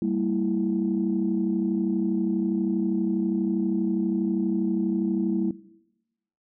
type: chord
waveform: sine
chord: E diminished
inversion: first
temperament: equal with one note detuned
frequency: 196 / 228.4 / 329.6 Hz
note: G3 / Bb3 / E4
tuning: 0 / -35 / 0 cents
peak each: -26 dBFS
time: 0.02-5.51 s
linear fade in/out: 2 ms
effects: noise-tail reverb RT60 0.9 s tail -18 dB re dry + tanh soft clip ceiling -14 dBFS